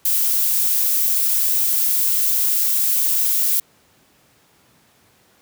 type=noise; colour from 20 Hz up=violet; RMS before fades=-18 dBFS; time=0.05-3.6 s; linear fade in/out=5 ms; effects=pink hiss -56 dBFS RMS until 5.41 s + high-pass 100 Hz 12 dB/octave